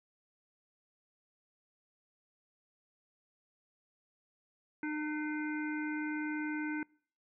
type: harmonic tone with a mistuned harmonic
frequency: 303.5 Hz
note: D#4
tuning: 43 cents flat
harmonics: 1 / 3 / 5 / 7 / 8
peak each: -35 / -46 / -42 / -45 / -52 dBFS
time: 4.83-6.83 s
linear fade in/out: 2 ms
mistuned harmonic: 7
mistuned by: -28 cents
effects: noise-tail reverb RT60 0.5 s tail -26 dB re dry